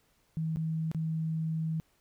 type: tone with dropouts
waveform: sine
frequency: 160.2 Hz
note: E3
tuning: 49 cents flat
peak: -29 dBFS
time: 0.37-1.8 s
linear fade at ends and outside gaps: 0 ms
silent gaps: 0.56-0.57 / 0.915-0.947 s
effects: pink hiss -70 dBFS RMS until 2 s